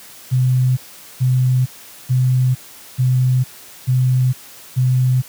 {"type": "tone bursts", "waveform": "sine", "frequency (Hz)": 127.7, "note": "C3", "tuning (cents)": -42, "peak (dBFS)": -11, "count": 6, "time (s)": [0.31, 5.22], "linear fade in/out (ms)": 20, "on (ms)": 460, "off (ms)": 430, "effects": ["white hiss -40 dBFS RMS until 5.28 s", "high-pass 80 Hz 12 dB/octave"]}